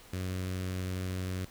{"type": "tone with notch filter", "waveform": "sawtooth", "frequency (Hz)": 92.5, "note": "F#2", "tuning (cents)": 0, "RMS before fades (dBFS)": -35, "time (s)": [0.13, 1.45], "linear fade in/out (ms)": 5, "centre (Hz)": 850, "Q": 1.2, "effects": ["pink hiss -54 dBFS RMS until 1.5 s"]}